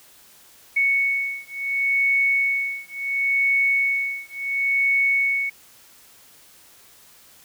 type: beating tone pair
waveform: sine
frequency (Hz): 2217 / 2217.71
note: C#7 / C#7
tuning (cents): 0 / 0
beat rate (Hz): 0.71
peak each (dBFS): -22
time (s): 0.76-5.5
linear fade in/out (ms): 10
effects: white hiss -51 dBFS RMS until 7.44 s